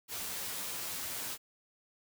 white noise with comb filter, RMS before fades -39 dBFS, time 0.08-1.38 s, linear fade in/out 50 ms, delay 11 ms, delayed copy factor +0.55, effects none

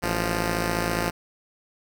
5% pulse tone pair together, 54.76 / 174.61 Hz, A1 / F3, -8 / 0 cents, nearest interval octave + minor sixth, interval 2008 cents, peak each -15 dBFS, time 0.02-1.11 s, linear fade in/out 20 ms, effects none

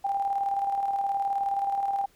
sine tone with tremolo, 794 Hz, G5, 22 cents sharp, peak -23 dBFS, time 0.04-2.06 s, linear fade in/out 10 ms, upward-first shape square, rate 19 Hz, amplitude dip 40%, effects pink hiss -62 dBFS RMS until 2.15 s

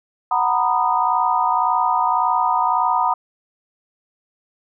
sine chord, B major seventh, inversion second, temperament just, 740.8 / 926 / 987.8 / 1234.7 Hz, F#5 / A#5 / B5 / D#6, +2 / -12 / 0 / -14 cents, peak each -22 / -20 / -20 / -22 dBFS, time 0.31-3.14 s, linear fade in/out 5 ms, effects none

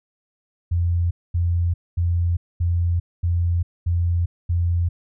sine tone bursts, 86.3 Hz, F2, 20 cents flat, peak -17 dBFS, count 7, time 0.71-4.89 s, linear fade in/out 10 ms, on 400 ms, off 230 ms, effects none

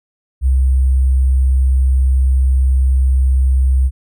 sine tone with sample-and-hold, 65.41 Hz, C2, in tune, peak -9 dBFS, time 0.41-3.91 s, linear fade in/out 50 ms, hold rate 8820 Hz, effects none

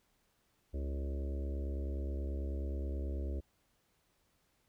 harmonic tone with a mistuned harmonic, 69.3 Hz, C#2, in tune, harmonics 1 / 3 / 4 / 5 / 6 / 7 / 8 / 9, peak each -35 / -50 / -49 / -48 / -52 / -56 / -52 / -57 dBFS, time 0.73-3.41 s, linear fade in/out 20 ms, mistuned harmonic 7, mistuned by -35 cents, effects pink hiss -75 dBFS RMS until 4.68 s

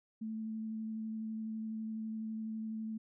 sine tone with vibrato, 220 Hz, A3, in tune, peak -37 dBFS, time 0.21-2.98 s, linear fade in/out 10 ms, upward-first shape square, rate 12 Hz, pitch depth 9 cents each way, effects none

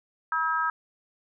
harmonic tone, 321.5 Hz, E4, 43 cents flat, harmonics 3 / 4 / 5, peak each -30 / -26 / -29 dBFS, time 0.32-0.7 s, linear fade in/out 2 ms, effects none

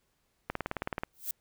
click train, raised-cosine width 0.5 ms, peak -17 dBFS, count 11, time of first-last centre 0.5-1.035 s, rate 18.7 Hz
violet noise with exponential growth, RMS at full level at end -30 dBFS, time 1.13-1.31 s, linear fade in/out 2 ms, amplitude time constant 37 ms
effects pink hiss -75 dBFS RMS until 1.4 s

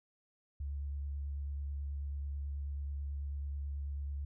sine tone with vibrato, 70.8 Hz, C#2, 37 cents sharp, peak -36 dBFS, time 0.6-4.25 s, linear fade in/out 5 ms, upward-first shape sine, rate 9.2 Hz, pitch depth 18 cents each way, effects none

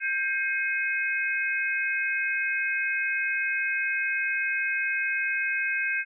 sine tone cluster, 1583 / 2156 / 2528 Hz, G6 / C#7 / D#7, +17 / -49 / +27 cents, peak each -27 / -31 / -30 dBFS, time 0-6.05 s, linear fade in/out 50 ms, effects none

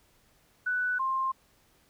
sine tone pair in turn, 1488 / 1057.1 Hz, F#6 / C6, +9 / +17 cents, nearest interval tritone, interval 592 cents, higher first, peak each -26 dBFS, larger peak neither, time 0.66-0.99 / 0.99-1.32 s, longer neither, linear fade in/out 10 ms, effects pink hiss -65 dBFS RMS until 1.89 s

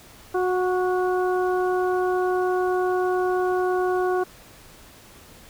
harmonic tone with a mistuned harmonic, 365.8 Hz, F#4, 20 cents flat, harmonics 1 / 2 / 3 / 4, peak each -21 / -27 / -31 / -33 dBFS, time 0.34-4.24 s, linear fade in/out 10 ms, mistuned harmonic 3, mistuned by +20 cents, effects pink hiss -48 dBFS RMS until 5.49 s

